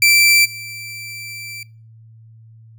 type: tone with level steps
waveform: sawtooth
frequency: 2339 Hz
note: D7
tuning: 8 cents flat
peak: -6 / -26 dBFS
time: 0.02-1.63 s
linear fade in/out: 2 ms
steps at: 0.44 s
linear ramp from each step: 20 ms
effects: noise-tail reverb RT60 0.4 s tail -25 dB re dry + added 112 Hz sine -41 dBFS peak until 2.78 s